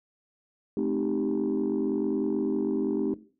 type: chord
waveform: sine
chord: A half-diminished seventh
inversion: none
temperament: equal with one note detuned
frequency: 215.3 / 261.6 / 311.1 / 392 Hz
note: A3 / C4 / Eb4 / G4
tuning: -37 / 0 / 0 / 0 cents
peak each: -29 dBFS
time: 0.77-3.14 s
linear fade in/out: 2 ms
effects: noise-tail reverb RT60 0.4 s tail -17 dB re dry + tanh soft clip ceiling -19 dBFS